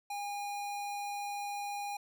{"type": "tone", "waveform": "square", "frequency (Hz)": 814, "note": "G#5", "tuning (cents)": -35, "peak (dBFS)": -37, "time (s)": [0.1, 1.97], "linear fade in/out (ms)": 5, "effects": []}